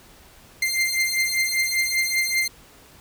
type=beating tone pair; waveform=sawtooth; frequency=2093 / 2098.1 Hz; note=C7 / C7; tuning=0 / +4 cents; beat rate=5.1 Hz; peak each=-20 dBFS; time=0.62-2.48 s; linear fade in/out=5 ms; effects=pink hiss -50 dBFS RMS until 3 s